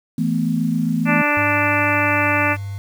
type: chord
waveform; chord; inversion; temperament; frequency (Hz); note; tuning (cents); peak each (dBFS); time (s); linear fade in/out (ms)
sine; E suspended fourth; none; just; 164.81 / 219.8 / 247.2; E3 / A3 / B3; 0 / -2 / +2; -21; 0.18-1.22; 5
type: harmonic tone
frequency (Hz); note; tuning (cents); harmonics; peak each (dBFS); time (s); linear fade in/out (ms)
293.7; D4; 0; 1 / 2 / 3 / 4 / 5 / 6 / 7 / 8 / 9; -24 / -24 / -24 / -24 / -24 / -24 / -24 / -24 / -24; 1.05-2.57; 50
type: tone with pitch glide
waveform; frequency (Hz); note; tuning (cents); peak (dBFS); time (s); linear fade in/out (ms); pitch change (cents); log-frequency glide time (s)
sine; 102.1 to 99.37; G#2 to G2; -29 to +24; -25; 1.37-2.78; 0; -47; 1.93-2.52
effects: 7-bit